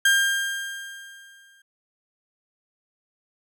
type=tone with exponential decay; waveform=35% pulse; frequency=1600 Hz; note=G6; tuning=35 cents sharp; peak=-13 dBFS; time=0.05-1.62 s; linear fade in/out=5 ms; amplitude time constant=340 ms; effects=none